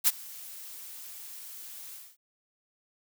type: noise with ADSR envelope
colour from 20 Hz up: blue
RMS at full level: -20 dBFS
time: 0.04-2.17 s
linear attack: 35 ms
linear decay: 32 ms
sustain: -24 dB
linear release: 240 ms
effects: none